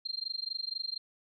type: tone with amplitude modulation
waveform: sine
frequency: 4180 Hz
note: C8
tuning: 2 cents flat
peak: -30 dBFS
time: 0.05-0.98 s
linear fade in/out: 10 ms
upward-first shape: sine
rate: 24.1 Hz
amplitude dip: 100%
effects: none